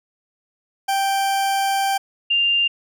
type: tone pair in turn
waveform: 40% pulse / sine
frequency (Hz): 784 / 2794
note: G5 / F7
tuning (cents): 0 / 0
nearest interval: octave + minor seventh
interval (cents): 2200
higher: second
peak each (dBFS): -17 / -15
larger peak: second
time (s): 0.88-1.98 / 2.3-2.68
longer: first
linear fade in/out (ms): 10
effects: none